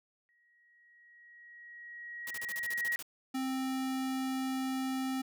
sine tone with exponential growth, 1900 Hz, A#6, 33 cents sharp, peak -29 dBFS, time 0.29-2.96 s, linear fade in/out 0 ms, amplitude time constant 580 ms
white noise bursts, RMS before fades -43 dBFS, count 11, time 2.27-3.026 s, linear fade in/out 2 ms, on 36 ms, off 36 ms
square tone, 262.7 Hz, C4, 7 cents sharp, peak -33 dBFS, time 3.34-5.22 s, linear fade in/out 10 ms
effects none

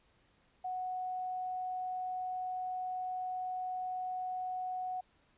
sine tone, 738 Hz, F#5, 5 cents flat, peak -35 dBFS, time 0.64-5.01 s, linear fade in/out 10 ms, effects pink hiss -70 dBFS RMS until 5.37 s + resampled to 8000 Hz

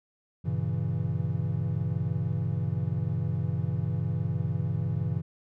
triangle chord, G diminished seventh, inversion none, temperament equal with one note detuned, 98 / 118.92 / 138.59 / 164.81 Hz, G2 / Bb2 / Db3 / Fb3, 0 / +35 / 0 / 0 cents, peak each -30 dBFS, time 0.44-5.22 s, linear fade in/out 20 ms, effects none

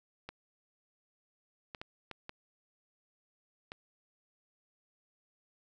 clicks, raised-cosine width 0.3 ms, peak -26 dBFS, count 6, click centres 0.29 / 1.748 / 1.815 / 2.113 / 2.294 / 3.719 s, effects none

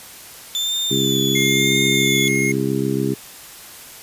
35% pulse tone with vibrato, 3520 Hz, A7, in tune, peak -18 dBFS, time 0.55-2.28 s, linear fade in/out 0 ms, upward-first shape sine, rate 0.99 Hz, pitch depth 47 cents each way
harmonic tone, 67.1 Hz, C2, 44 cents sharp, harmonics 2 / 3 / 4 / 5 / 6, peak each -24 / -24 / -24 / -24 / -24 dBFS, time 0.9-3.15 s, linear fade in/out 20 ms
square tone with pitch glide, 2127 to 2147 Hz, C7 to C7, +28 to +44 cents, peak -20 dBFS, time 1.35-2.52 s, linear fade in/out 5 ms, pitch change +16 cents, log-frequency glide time 1.61-2.05 s
effects white hiss -39 dBFS RMS until 4.02 s + resampled to 32000 Hz

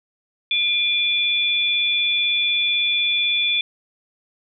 sine tone pair together, 2400 / 3458 Hz, D7 / A7, +37 / -31 cents, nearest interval tritone, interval 632 cents, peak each -21 / -19 dBFS, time 0.51-3.61 s, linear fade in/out 2 ms, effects none

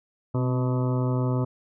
harmonic tone with a mistuned harmonic, 126.1 Hz, B2, 36 cents sharp, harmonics 1 / 2 / 3 / 4 / 5 / 7 / 8 / 9 / 10, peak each -23 / -29 / -33 / -35 / -37 / -40 / -41 / -42 / -43 dBFS, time 0.34-1.45 s, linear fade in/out 10 ms, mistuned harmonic 2, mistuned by +41 cents, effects none

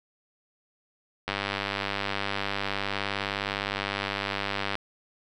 click train, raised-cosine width 0.3 ms, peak -12 dBFS, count 347, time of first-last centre 1.28-4.754 s, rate 99.6 Hz, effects none

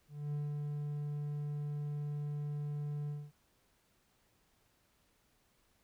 triangle tone with ADSR envelope, 146.83 Hz, D3, in tune, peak -32 dBFS, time 0.08-3.32 s, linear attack 250 ms, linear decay 180 ms, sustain -2 dB, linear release 230 ms, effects pink hiss -73 dBFS RMS until 5.83 s

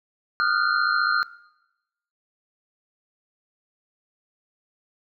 sine tone cluster, 1227 / 1357 / 1412 / 1506 / 4181 Hz, D#6 / E6 / F6 / F#6 / C8, -25 / +50 / +19 / +30 / -2 cents, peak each -26 / -27 / -22 / -27 / -31 dBFS, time 0.4-1.23 s, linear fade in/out 0 ms, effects noise-tail reverb RT60 0.9 s tail -20 dB re dry

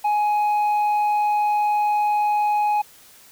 sine tone with tanh clipping, 836 Hz, G#5, 11 cents sharp, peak -18 dBFS, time 0.04-2.82 s, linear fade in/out 10 ms, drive 4 dB, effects white hiss -49 dBFS RMS until 3.31 s

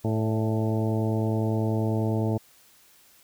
harmonic tone with a mistuned harmonic, 110 Hz, A2, in tune, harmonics 1 / 2 / 3 / 4 / 5 / 6 / 7 / 8, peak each -25 / -29 / -31 / -33 / -37 / -36 / -42 / -40 dBFS, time 0.04-2.38 s, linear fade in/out 10 ms, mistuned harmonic 5, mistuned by +34 cents, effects white hiss -57 dBFS RMS until 3.23 s

